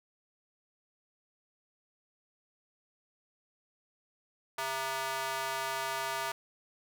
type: tone with high-pass filter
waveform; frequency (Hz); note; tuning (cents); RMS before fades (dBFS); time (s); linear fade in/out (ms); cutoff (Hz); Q
square; 133.4; C3; +34; -35; 4.58-6.32; 5; 920; 1.5
effects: none